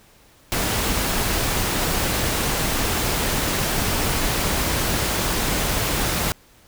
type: noise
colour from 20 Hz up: pink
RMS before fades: -22 dBFS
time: 0.52-6.32 s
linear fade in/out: 0 ms
effects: pink hiss -53 dBFS RMS until 6.67 s